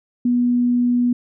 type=tone; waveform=sine; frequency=243.8 Hz; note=B3; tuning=22 cents flat; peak=-14 dBFS; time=0.25-1.13 s; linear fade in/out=5 ms; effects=none